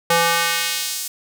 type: tone with high-pass filter sweep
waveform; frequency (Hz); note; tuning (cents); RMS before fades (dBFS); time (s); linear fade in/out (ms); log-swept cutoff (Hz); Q
square; 168.5; E3; +38; -20; 0.1-1.08; 5; 560 to 7200; 0.8
effects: none